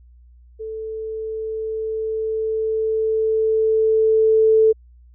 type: tone with level ramp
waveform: sine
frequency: 440 Hz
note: A4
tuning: in tune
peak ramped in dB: -27 to -10 dBFS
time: 0.59-4.73 s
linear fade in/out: 20 ms
effects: added 60 Hz sine -45 dBFS peak until 5.14 s